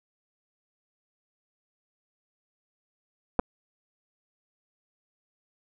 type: clicks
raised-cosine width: 1 ms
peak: -9 dBFS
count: 2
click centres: 3.392 / 3.396 s
effects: none